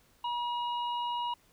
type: harmonic tone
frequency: 960 Hz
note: B5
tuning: 49 cents flat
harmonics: 1 / 3 / 4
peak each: -31 / -40 / -50 dBFS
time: 0.24-1.34 s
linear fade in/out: 5 ms
effects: pink hiss -65 dBFS RMS until 1.52 s